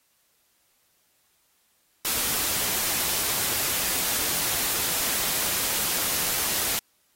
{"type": "noise", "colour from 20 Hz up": "white", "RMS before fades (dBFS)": -26, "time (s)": [2.05, 6.79], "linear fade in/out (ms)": 0, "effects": ["white hiss -67 dBFS RMS until 7.15 s", "AAC 48 kbps"]}